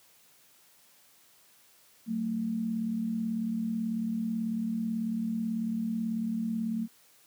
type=tone pair together; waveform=sine; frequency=187.4 / 225.6 Hz; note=F#3 / A3; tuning=+22 / +44 cents; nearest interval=minor third; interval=322 cents; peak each=-36 / -29 dBFS; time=2.06-6.88 s; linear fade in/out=50 ms; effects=white hiss -61 dBFS RMS until 7.26 s + high-pass 100 Hz 12 dB/octave